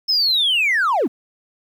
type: linear sweep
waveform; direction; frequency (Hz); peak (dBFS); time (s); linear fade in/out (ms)
triangle; down; 5274 to 185; -12; 0.08-1.08; 20
effects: tanh soft clip ceiling -11 dBFS + 9-bit